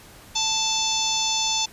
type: harmonic tone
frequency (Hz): 880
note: A5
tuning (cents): 0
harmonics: 1 / 3 / 4 / 5 / 6 / 7 / 8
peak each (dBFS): -29 / -32 / -26 / -30 / -30 / -27 / -32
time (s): 0.35-1.66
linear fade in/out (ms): 10
effects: pink hiss -47 dBFS RMS until 1.72 s + resampled to 32000 Hz